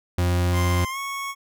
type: tone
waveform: 40% pulse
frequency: 88.5 Hz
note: F2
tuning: 23 cents sharp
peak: -18 dBFS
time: 0.18-0.85 s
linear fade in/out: 5 ms
type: tone with pitch glide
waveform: 25% pulse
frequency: 1046.5 to 1104.3 Hz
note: C6 to C#6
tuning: 0 to -7 cents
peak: -24 dBFS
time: 0.52-1.35 s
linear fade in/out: 50 ms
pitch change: +93 cents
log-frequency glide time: 0.89-0.98 s
effects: none